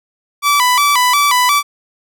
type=tone with vibrato; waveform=sawtooth; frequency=1072 Hz; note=C6; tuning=42 cents sharp; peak=-6 dBFS; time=0.42-1.63 s; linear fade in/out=50 ms; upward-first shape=square; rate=2.8 Hz; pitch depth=130 cents each way; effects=none